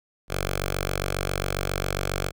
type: tone with notch filter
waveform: 5% pulse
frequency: 47.37 Hz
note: F#1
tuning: 41 cents sharp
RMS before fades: -28 dBFS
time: 0.28-2.32 s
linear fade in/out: 50 ms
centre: 250 Hz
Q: 0.63
effects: none